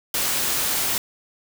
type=noise; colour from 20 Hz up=white; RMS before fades=-23 dBFS; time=0.14-0.98 s; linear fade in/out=2 ms; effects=none